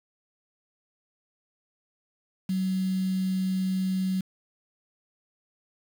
sine tone with quantisation, 187.9 Hz, F#3, 27 cents sharp, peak -24 dBFS, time 2.49-4.21 s, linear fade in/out 5 ms, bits 7, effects none

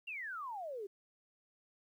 sine exponential sweep, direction down, 2829 to 380 Hz, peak -40 dBFS, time 0.07-0.87 s, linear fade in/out 10 ms, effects 12-bit

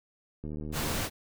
click train, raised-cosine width 3 ms, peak -26 dBFS, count 44, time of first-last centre 0.44-1.007 s, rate 75.9 Hz
pink noise, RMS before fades -32 dBFS, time 0.72-1.1 s, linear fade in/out 50 ms
effects none

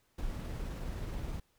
brown noise with tremolo, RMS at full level -37 dBFS, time 0.18-1.4 s, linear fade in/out 5 ms, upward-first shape triangle, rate 19 Hz, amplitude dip 25%, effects pink hiss -73 dBFS RMS until 1.58 s

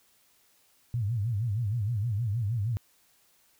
sine tone with vibrato, 110 Hz, A2, in tune, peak -26 dBFS, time 0.94-2.77 s, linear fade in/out 0 ms, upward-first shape sine, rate 6.4 Hz, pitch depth 200 cents each way, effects white hiss -65 dBFS RMS until 3.59 s

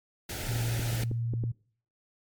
pink band-stop noise, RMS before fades -36 dBFS, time 0.29-1.04 s, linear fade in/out 5 ms, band 910 to 1300 Hz, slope 96 dB/octave
sine tone, 116.5 Hz, A#2, 1 cent flat, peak -28 dBFS, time 0.48-1.52 s, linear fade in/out 10 ms
clicks, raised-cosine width 3 ms, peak -21 dBFS, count 5, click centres 0.795 / 1.034 / 1.114 / 1.337 / 1.438 s
effects noise-tail reverb RT60 0.5 s tail -23 dB re dry + MP3 96 kbps

